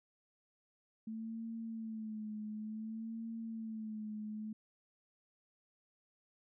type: tone with vibrato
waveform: sine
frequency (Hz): 220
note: A3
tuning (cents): 0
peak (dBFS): -40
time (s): 1.07-4.53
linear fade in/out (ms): 5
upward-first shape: sine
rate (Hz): 0.56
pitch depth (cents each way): 56
effects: none